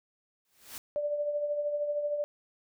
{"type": "noise with exponential growth", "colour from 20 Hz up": "white", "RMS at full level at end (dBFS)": -39, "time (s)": [0.45, 0.78], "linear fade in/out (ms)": 1, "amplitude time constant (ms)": 70}
{"type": "tone with tremolo", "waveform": "sine", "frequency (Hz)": 587.3, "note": "D5", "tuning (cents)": 0, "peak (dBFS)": -26, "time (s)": [0.96, 2.24], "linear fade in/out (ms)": 0, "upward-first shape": "triangle", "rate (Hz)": 13, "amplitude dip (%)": 55}
{"effects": []}